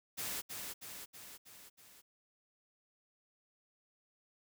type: noise with echo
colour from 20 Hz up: white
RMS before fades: -40 dBFS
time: 0.17-0.42 s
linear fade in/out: 20 ms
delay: 320 ms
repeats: 5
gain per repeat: -4 dB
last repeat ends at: 2.02 s
effects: none